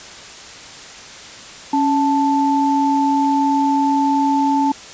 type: tone pair together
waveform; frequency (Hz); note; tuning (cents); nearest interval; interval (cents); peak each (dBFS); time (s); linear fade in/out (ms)
sine; 277.2 / 878.5; C#4 / A5; 0 / -3; octave + minor sixth; 1997; -16; 1.73-4.72; 5
effects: white hiss -36 dBFS RMS until 4.93 s + resampled to 16000 Hz